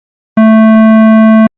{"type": "tone with hard clipping", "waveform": "sine", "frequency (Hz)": 220.4, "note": "A3", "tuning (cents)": 3, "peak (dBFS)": -3, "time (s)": [0.37, 1.47], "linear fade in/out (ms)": 5, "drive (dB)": 17, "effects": ["low-pass 2000 Hz 12 dB/octave", "Opus 32 kbps"]}